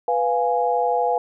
sine chord, F diminished, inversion second, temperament equal, 493.9 / 698.5 / 830.6 Hz, Cb5 / F5 / Ab5, 0 / 0 / 0 cents, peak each -22 dBFS, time 0.08-1.18 s, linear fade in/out 2 ms, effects none

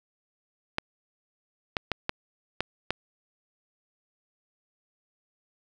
clicks, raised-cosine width 0.3 ms, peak -10 dBFS, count 6, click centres 0.784 / 1.768 / 1.917 / 2.094 / 2.606 / 2.906 s, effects none

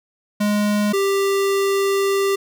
square tone pair in turn, 207.7 / 394.1 Hz, G#3 / G4, 0 / +9 cents, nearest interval major seventh, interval 1109 cents, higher second, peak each -17 dBFS, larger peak neither, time 0.4-0.93 / 0.93-2.36 s, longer second, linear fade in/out 10 ms, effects none

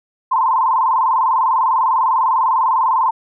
sine tone with vibrato, 970 Hz, B5, 31 cents flat, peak -12 dBFS, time 0.31-3.11 s, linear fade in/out 10 ms, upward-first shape square, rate 20 Hz, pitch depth 120 cents each way, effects none

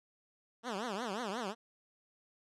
10% pulse tone with vibrato, 218.3 Hz, A3, 13 cents flat, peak -28 dBFS, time 0.63-1.55 s, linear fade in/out 50 ms, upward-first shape triangle, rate 5.6 Hz, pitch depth 300 cents each way, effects low-pass 7000 Hz 12 dB/octave

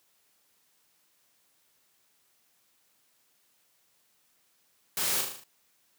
white noise with echo, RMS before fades -30 dBFS, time 4.97-5.21 s, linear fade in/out 2 ms, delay 38 ms, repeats 6, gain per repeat -4 dB, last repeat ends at 5.438 s, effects white hiss -69 dBFS RMS until 5.98 s + high-pass 100 Hz 12 dB/octave

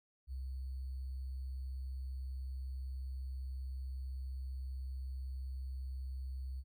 sine tone with sample-and-hold, 65.41 Hz, C2, in tune, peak -39 dBFS, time 0.27-6.64 s, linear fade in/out 50 ms, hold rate 4410 Hz, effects none

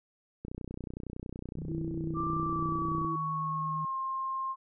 click train, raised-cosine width 3 ms, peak -26 dBFS, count 81, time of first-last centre 0.45-3.047 s, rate 30.8 Hz
sine tone with vibrato, 157.4 Hz, D#3, 20 cents sharp, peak -36 dBFS, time 1.57-3.85 s, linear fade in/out 2 ms, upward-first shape sine, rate 8.7 Hz, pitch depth 8 cents each way
sine tone, 329.6 Hz, E4, in tune, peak -35 dBFS, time 1.69-3.16 s, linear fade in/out 5 ms
sine tone with pitch glide, 1178 to 1061.7 Hz, D6 to C6, +5 to +25 cents, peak -31 dBFS, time 2.14-4.56 s, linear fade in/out 50 ms, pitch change -180 cents, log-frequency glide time 2.37-3.97 s
effects none

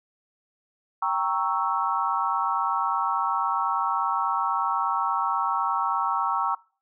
sine chord, G diminished seventh, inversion none, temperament equal, 784 / 932.3 / 1108.7 / 1318.5 Hz, G5 / Bb5 / Db6 / Fb6, 0 / 0 / 0 / 0 cents, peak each -30 / -27 / -27 / -28 dBFS, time 1.02-6.55 s, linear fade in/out 5 ms, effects noise-tail reverb RT60 0.4 s tail -24 dB re dry

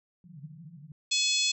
white band-pass noise, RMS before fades -47 dBFS, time 0.24-0.92 s, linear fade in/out 2 ms, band 140 to 170 Hz, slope 96 dB/octave
harmonic tone, 853 Hz, G#5, 46 cents sharp, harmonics 3 / 4 / 5 / 6 / 7 / 8 / 9, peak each -31 / -29 / -30 / -35 / -34 / -35 / -34 dBFS, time 1.11-1.52 s, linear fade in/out 10 ms
effects none

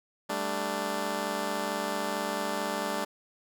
10% pulse chord, G suspended second, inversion none, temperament just, 196 / 220.5 / 294 Hz, G3 / A3 / D4, 0 / +4 / +2 cents, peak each -27 dBFS, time 0.29-3.05 s, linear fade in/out 10 ms, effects none

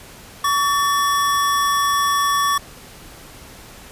square tone pair together, 1132 / 1782 Hz, C#6 / A6, +36 / +22 cents, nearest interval minor sixth, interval 786 cents, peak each -17 / -26 dBFS, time 0.44-2.58 s, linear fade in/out 5 ms, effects pink hiss -41 dBFS RMS until 3.91 s + resampled to 32000 Hz

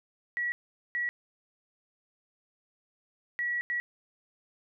sine tone bursts at uneven times, 1929 Hz, B6, 41 cents flat, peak -28 dBFS, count 4, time 0.37-0.52 / 0.95-1.09 / 3.39-3.61 / 3.7-3.8 s, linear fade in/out 0 ms, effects none

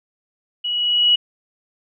sine tone with level ramp, 2921 Hz, F#7, 23 cents flat, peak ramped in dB -21 to -10 dBFS, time 0.64-1.16 s, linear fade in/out 10 ms, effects none

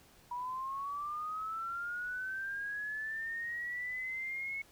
sine linear sweep, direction up, 965 to 2200 Hz, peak -36 dBFS, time 0.31-4.62 s, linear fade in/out 5 ms, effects pink hiss -62 dBFS RMS until 4.71 s

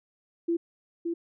sine tone with echo, 337.8 Hz, E4, 42 cents sharp, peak -23 dBFS, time 0.48-0.57 s, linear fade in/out 10 ms, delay 570 ms, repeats 1, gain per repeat -4 dB, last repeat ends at 1.14 s, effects none

